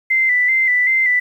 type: tone with vibrato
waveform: sine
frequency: 2030 Hz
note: B6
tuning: 47 cents sharp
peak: -12 dBFS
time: 0.1-1.2 s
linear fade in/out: 10 ms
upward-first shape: square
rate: 2.6 Hz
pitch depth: 41 cents each way
effects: 8-bit